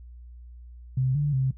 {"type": "tone with pitch steps", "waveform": "sine", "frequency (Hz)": [130.1, 145.9, 132.2], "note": ["C3", "D3", "C3"], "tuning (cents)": [-9, -11, 18], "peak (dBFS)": -21, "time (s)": [0.97, 1.51], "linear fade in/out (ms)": 5, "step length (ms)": 180, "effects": ["noise-tail reverb RT60 0.1 s tail -17 dB re dry", "added 60 Hz sine -42 dBFS peak until 1.57 s"]}